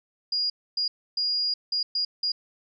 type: tone bursts at uneven times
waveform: sine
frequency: 4860 Hz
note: D#8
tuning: 42 cents flat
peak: -23 dBFS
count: 6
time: 0.32-0.5 / 0.77-0.88 / 1.17-1.54 / 1.72-1.83 / 1.95-2.05 / 2.23-2.32 s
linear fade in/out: 5 ms
effects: none